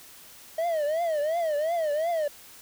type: tone with vibrato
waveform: triangle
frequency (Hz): 634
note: D#5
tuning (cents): +32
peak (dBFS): -22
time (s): 0.58-2.28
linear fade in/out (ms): 5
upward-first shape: triangle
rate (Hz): 2.8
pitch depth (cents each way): 180
effects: white hiss -49 dBFS RMS until 2.61 s